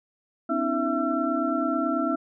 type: tone cluster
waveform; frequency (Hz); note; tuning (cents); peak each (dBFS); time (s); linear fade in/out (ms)
sine; 253.6 / 282.7 / 321.2 / 667 / 1346; B3 / C#4 / E4 / E5 / E6; +46 / +34 / -45 / +20 / +36; -29; 0.49-2.16; 10
effects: none